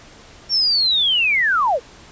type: linear sweep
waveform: sine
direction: down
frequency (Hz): 5560 to 434.3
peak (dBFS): -14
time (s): 0.49-1.8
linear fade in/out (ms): 50
effects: pink hiss -44 dBFS RMS until 2.11 s + resampled to 16000 Hz